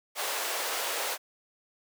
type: high-pass noise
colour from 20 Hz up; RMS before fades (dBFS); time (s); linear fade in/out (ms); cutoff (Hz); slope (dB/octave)
pink; -32; 0.15-1.18; 50; 490; 24
effects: none